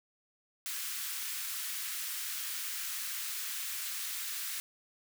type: high-pass noise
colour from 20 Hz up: white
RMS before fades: -38 dBFS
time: 0.66-4.6 s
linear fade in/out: 0 ms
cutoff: 1300 Hz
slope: 24 dB/octave
effects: none